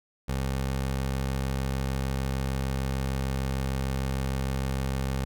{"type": "tone", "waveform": "20% pulse", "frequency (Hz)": 66.6, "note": "C2", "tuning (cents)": 31, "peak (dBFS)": -22, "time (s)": [0.28, 5.25], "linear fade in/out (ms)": 10, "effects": []}